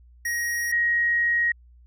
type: tone pair in turn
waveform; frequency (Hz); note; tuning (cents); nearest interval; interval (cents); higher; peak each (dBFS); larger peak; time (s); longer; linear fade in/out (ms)
square / sine; 1887 / 1887; A#6 / A#6; +21 / +21; unison; 0; neither; -25 / -19; second; 0.25-0.72 / 0.72-1.52; second; 5
effects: added 60 Hz sine -49 dBFS peak until 1.86 s